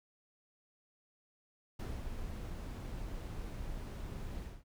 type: noise with ADSR envelope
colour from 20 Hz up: brown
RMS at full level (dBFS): -39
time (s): 1.79-4.64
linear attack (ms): 7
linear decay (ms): 220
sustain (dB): -3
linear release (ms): 220
effects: none